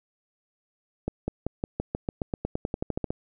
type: accelerating click train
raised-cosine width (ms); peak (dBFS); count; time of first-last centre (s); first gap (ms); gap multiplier
2; -14; 18; 1.08-3.105; 200; 0.93
effects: none